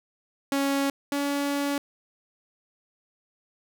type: tone pair in turn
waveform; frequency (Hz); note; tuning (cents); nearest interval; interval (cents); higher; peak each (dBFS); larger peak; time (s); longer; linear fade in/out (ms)
sawtooth; 277.2 / 283.7; C#4 / C#4; 0 / +40; unison; 40; second; -19 / -21; first; 0.52-0.9 / 1.12-1.78; second; 2
effects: none